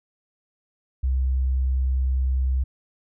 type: tone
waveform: sine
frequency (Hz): 65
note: C2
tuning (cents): -11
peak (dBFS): -19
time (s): 1.03-2.64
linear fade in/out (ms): 10
effects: none